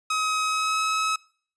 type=tone with pitch glide; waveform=sawtooth; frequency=1270 to 1285.5 Hz; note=D#6 to E6; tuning=+35 to -44 cents; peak=-19 dBFS; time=0.1-1.16 s; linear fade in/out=5 ms; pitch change=+21 cents; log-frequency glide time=0.42-0.81 s; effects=noise-tail reverb RT60 0.5 s tail -23 dB re dry + resampled to 22050 Hz